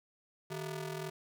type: ring-modulated tone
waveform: sawtooth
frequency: 268.1 Hz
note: C4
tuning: 42 cents sharp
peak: -31 dBFS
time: 0.5-1.1 s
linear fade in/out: 10 ms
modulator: 113 Hz
effects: none